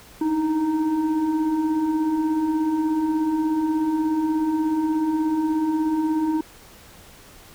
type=tone with frequency modulation; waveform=sine; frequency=315.3 Hz; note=D#4; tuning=23 cents sharp; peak=-19 dBFS; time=0.21-6.41 s; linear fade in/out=5 ms; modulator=614 Hz; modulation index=0.55; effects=pink hiss -47 dBFS RMS until 7.54 s